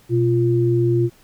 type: tone pair together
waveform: sine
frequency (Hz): 123 / 346.9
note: B2 / F4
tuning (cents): -7 / -12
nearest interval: octave + tritone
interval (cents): 1795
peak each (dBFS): -17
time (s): 0.09-1.1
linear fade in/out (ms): 50
effects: pink hiss -53 dBFS RMS until 1.23 s